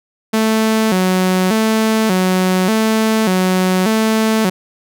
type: tone with vibrato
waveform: sawtooth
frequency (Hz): 201.9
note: G#3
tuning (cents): -49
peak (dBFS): -8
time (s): 0.33-4.5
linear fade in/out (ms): 10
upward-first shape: square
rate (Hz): 0.85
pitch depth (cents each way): 150
effects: none